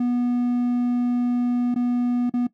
triangle tone with dropouts, 244 Hz, B3, 21 cents flat, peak -17 dBFS, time 0-2.47 s, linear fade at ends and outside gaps 5 ms, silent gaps 1.744-1.759 / 2.297-2.338 s, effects noise-tail reverb RT60 0.1 s tail -17 dB re dry

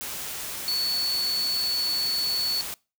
sine tone in noise, 4435 Hz, C#8, in tune, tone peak -23 dBFS, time 0.68-2.61 s, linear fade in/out 0 ms, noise white, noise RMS -34 dBFS, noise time 0.01-2.74 s, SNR +8 dB, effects noise-tail reverb RT60 0.3 s tail -24 dB re dry

